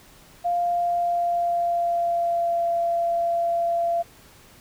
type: tone with pitch glide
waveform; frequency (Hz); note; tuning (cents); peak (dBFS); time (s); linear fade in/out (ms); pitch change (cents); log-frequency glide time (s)
sine; 698.5 to 682.9; F5 to F5; 0 to -39; -20; 0.44-4.03; 20; -39; 0.62-2.68
effects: pink hiss -51 dBFS RMS until 4.6 s